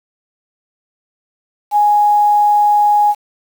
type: tone with quantisation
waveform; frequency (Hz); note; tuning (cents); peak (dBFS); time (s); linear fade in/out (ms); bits
sine; 830.6; G#5; 0; -8; 1.71-3.15; 50; 6
effects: none